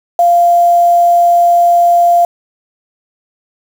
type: tone with quantisation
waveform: sine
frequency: 694 Hz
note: F5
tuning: 11 cents flat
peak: -5 dBFS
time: 0.19-2.25 s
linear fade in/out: 2 ms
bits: 5
effects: none